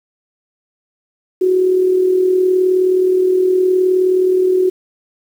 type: tone with amplitude modulation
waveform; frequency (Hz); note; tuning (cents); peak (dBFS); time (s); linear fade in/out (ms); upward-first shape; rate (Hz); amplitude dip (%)
sine; 370; F#4; 0; -8; 1.41-4.7; 10; sine; 39.2; 45
effects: 7-bit